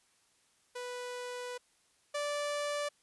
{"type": "tone pair in turn", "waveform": "sawtooth", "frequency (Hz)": [493.4, 584], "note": ["B4", "D5"], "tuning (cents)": [-2, -10], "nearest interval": "minor third", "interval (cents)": 292, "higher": "second", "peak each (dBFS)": [-35, -29], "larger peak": "second", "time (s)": [[0.75, 1.58], [2.14, 2.89]], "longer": "first", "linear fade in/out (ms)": 10, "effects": ["white hiss -70 dBFS RMS until 3.02 s", "resampled to 24000 Hz"]}